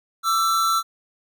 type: tone pair together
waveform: square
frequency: 1166.4 / 1334 Hz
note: D6 / E6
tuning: -12 / +20 cents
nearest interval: major second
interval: 232 cents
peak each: -28 / -19 dBFS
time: 0.23-0.83 s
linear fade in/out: 50 ms
effects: none